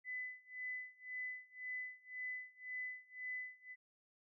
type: tone with tremolo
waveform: sine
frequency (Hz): 2006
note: B6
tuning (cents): +26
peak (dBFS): -40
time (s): 0.04-3.76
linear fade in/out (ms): 50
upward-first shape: sine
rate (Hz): 1.9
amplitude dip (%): 95
effects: none